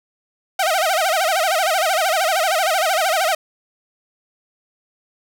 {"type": "tone with vibrato", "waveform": "sawtooth", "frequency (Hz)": 698.5, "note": "F5", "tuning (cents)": 0, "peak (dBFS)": -12, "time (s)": [0.59, 3.35], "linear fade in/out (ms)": 5, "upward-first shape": "sine", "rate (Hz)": 13, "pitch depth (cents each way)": 210, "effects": []}